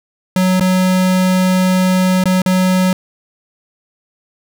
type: tone with dropouts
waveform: square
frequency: 185 Hz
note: F#3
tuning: in tune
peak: -11 dBFS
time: 0.36-2.93 s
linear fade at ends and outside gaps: 2 ms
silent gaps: 0.598-0.608 / 2.239-2.256 / 2.419-2.46 s
effects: none